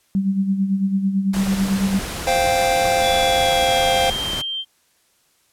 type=tone with tremolo; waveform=sine; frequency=194.3 Hz; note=G3; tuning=15 cents flat; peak=-14 dBFS; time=0.15-1.99 s; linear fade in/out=0 ms; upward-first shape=sine; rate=9 Hz; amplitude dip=60%
type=noise; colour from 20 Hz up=pink; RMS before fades=-28 dBFS; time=1.33-4.42 s; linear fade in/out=10 ms
type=chord; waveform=square; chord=C suspended fourth; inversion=none; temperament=just; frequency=523.3 / 697.7 / 784.9 Hz; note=C5 / F5 / G5; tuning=0 / -2 / +2 cents; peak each=-21 dBFS; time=2.27-4.1 s; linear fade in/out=2 ms
type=tone with pitch glide; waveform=sine; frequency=3437 to 3152 Hz; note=A7 to G7; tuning=-41 to +9 cents; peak=-23 dBFS; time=3-4.65 s; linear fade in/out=50 ms; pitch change=-150 cents; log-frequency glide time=3.12-4.24 s
effects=white hiss -61 dBFS RMS until 5.52 s + low-pass 12000 Hz 12 dB/octave